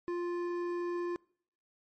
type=tone with hard clipping; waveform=sine; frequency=349.2 Hz; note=F4; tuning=in tune; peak=-34 dBFS; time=0.08-1.16 s; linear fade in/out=0 ms; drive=10 dB; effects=noise-tail reverb RT60 0.6 s tail -25 dB re dry + MP3 32 kbps